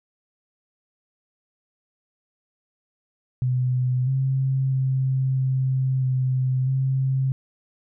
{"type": "tone with pitch steps", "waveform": "sine", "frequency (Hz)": [126.5, 133.3, 132, 131.3, 129.4, 132.9], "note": ["B2", "C3", "C3", "C3", "C3", "C3"], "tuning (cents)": [42, 33, 16, 6, -19, 27], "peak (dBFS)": -19, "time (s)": [3.42, 7.32], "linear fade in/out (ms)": 0, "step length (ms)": 650, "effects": []}